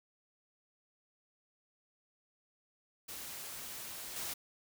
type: noise with level steps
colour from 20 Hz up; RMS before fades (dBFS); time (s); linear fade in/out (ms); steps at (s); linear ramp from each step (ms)
white; -45 / -40; 3.08-4.34; 10; 4.16; 2
effects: none